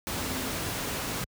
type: tone in noise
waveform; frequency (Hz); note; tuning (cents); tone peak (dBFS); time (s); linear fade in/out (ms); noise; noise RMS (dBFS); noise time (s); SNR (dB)
sine; 260; C4; -11; -38; 0.16-0.51; 0; pink; -32; 0.07-1.24; -9
effects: high-pass 60 Hz 12 dB/octave